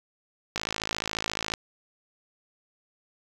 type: click train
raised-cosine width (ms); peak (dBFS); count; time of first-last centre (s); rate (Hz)
0.2; -11; 54; 0.56-1.538; 54.2
effects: 7-bit